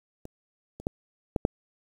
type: clicks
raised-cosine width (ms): 2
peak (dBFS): -27 / -28 / -14 / -11 / -8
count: 5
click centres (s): 0.254 / 0.8 / 0.869 / 1.362 / 1.451
effects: 8-bit